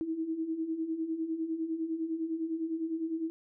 sine beating tone pair, 316.3 / 326.2 Hz, D#4 / E4, +29 / -18 cents, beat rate 9.9 Hz, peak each -38 / -32 dBFS, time 0.01-3.3 s, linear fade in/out 0 ms, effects none

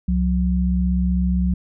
sine tone pair together, 66.16 / 181.6 Hz, C2 / F#3, +20 / -32 cents, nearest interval octave + perfect fourth, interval 1748 cents, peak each -19 dBFS, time 0.08-1.54 s, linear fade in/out 5 ms, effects none

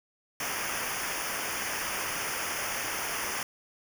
pink noise with comb filter, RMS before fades -33 dBFS, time 0.4-3.43 s, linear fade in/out 2 ms, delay 0.25 ms, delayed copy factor -0.9, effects none

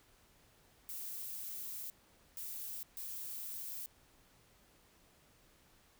violet noise bursts at uneven times, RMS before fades -44 dBFS, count 3, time 0.89-1.9 / 2.37-2.83 / 2.97-3.86 s, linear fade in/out 0 ms, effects pink hiss -67 dBFS RMS until 5.99 s

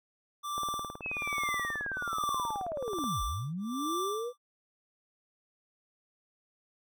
square tone with tremolo, 1174.7 Hz, D6, in tune, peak -32 dBFS, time 0.43-4.39 s, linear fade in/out 20 ms, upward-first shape sine, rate 1.2 Hz, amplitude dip 100%
click train, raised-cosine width 1 ms, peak -27 dBFS, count 47, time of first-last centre 0.58-3.04 s, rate 18.7 Hz
sine linear two-way sweep, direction down then up, 2637 to 42 to 502 Hz, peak -33 dBFS, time 1.01-4.33 s, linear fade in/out 50 ms, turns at 3.23 s
effects none

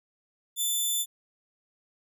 10% pulse tone, 3520 Hz, A7, in tune, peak -18 dBFS, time 0.56-1.06 s, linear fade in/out 50 ms, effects none

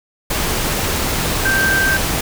sine tone in noise, 1568 Hz, G6, in tune, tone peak -14 dBFS, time 1.45-1.97 s, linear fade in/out 5 ms, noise pink, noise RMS -19 dBFS, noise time 0.3-2.21 s, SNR +2 dB, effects none

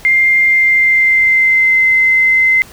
sine tone with pitch glide, 2104 to 2065 Hz, C7 to C7, +9 to -23 cents, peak -7 dBFS, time 0.05-2.62 s, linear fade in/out 0 ms, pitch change -32 cents, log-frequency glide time 0.43-1.89 s, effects pink hiss -38 dBFS RMS until 2.72 s

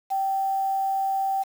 sine tone with quantisation, 777 Hz, G5, 16 cents flat, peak -22 dBFS, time 0.1-1.44 s, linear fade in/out 20 ms, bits 7, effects none

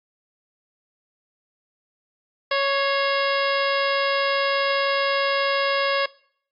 harmonic tone with a mistuned harmonic, 554.4 Hz, C#5, in tune, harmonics 1 / 2 / 3 / 4 / 5 / 6 / 7 / 8 / 9, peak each -23 / -25 / -27 / -30 / -30 / -32 / -35 / -35 / -34 dBFS, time 2.51-6.06 s, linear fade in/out 5 ms, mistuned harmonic 4, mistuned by -55 cents, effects noise-tail reverb RT60 0.6 s tail -22 dB re dry + AAC 48 kbps

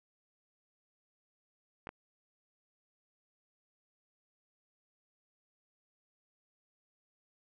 clicks, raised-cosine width 0.5 ms, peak -27 dBFS, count 2, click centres 1.871 / 1.891 s, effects none

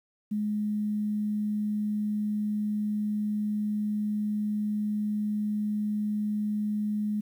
sine tone, 210 Hz, G#3, 19 cents sharp, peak -26 dBFS, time 0.31-7.21 s, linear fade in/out 10 ms, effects 10-bit

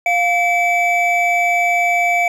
triangle tone pair together, 701.4 / 2300 Hz, F5 / D7, +7 / -37 cents, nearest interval octave + major sixth, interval 2056 cents, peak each -14 dBFS, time 0.06-2.28 s, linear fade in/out 2 ms, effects none

